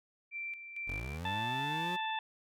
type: tone with tremolo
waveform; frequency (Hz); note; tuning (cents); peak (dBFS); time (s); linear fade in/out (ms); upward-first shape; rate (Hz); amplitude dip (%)
sine; 2349; D7; 0; -37; 0.31-1.2; 50; square; 2.2; 60
type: linear sweep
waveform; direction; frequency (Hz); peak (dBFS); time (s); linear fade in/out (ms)
25% pulse; up; 39.96 to 185; -35; 0.87-1.97; 20
type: harmonic tone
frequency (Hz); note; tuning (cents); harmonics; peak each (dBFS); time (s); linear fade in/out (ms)
880; A5; 0; 1 / 2 / 3 / 4; -35 / -41 / -42 / -42; 1.25-2.19; 2
effects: none